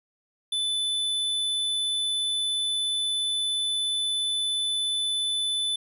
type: tone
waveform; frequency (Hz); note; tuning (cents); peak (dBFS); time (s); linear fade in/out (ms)
square; 3503; A7; -8; -25; 0.52-5.76; 5
effects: resampled to 32000 Hz